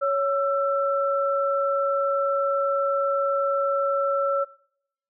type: tone pair together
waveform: sine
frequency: 556.2 / 1336 Hz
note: C#5 / E6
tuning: +6 / +23 cents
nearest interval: octave + minor third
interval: 1517 cents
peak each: -22 / -24 dBFS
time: 0.01-4.45 s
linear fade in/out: 20 ms
effects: noise-tail reverb RT60 0.7 s tail -22 dB re dry